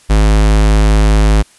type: tone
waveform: square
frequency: 52.5 Hz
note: G#1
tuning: 19 cents sharp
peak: -7 dBFS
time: 0.09-1.43 s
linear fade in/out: 20 ms
effects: white hiss -46 dBFS RMS until 1.58 s + resampled to 24000 Hz